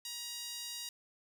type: tone with high-pass filter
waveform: sawtooth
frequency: 950 Hz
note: A#5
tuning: 33 cents sharp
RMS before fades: -43 dBFS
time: 0.05-0.89 s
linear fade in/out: 2 ms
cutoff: 4200 Hz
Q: 1.5
effects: none